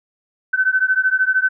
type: beating tone pair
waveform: sine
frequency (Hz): 1516 / 1529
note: F#6 / G6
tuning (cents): +42 / -44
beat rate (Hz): 13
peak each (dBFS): -17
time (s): 0.53-1.49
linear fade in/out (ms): 10
effects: none